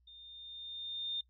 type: tone with level ramp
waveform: sine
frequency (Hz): 3630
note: A#7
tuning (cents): -47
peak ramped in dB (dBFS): -52 to -33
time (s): 0.07-1.21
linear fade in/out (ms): 5
effects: noise-tail reverb RT60 0.1 s tail -20 dB re dry + added 61 Hz sine -67 dBFS peak until 1.29 s